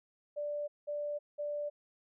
sine tone bursts, 587.3 Hz, D5, in tune, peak -34 dBFS, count 3, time 0.36-1.7 s, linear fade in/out 20 ms, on 320 ms, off 190 ms, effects none

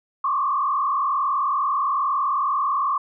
sine tone with frequency modulation, 1123 Hz, C#6, 22 cents sharp, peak -19 dBFS, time 0.24-2.98 s, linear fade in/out 5 ms, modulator 38.9 Hz, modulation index 1.8, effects none

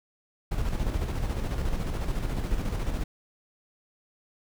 brown noise with tremolo, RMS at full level -27 dBFS, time 0.51-3.04 s, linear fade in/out 10 ms, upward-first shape square, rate 14 Hz, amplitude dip 40%, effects none

